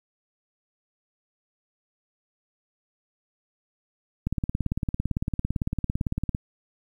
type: click train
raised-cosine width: 5 ms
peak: -13 dBFS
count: 38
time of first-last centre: 4.27-6.349 s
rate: 17.8 Hz
effects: 9-bit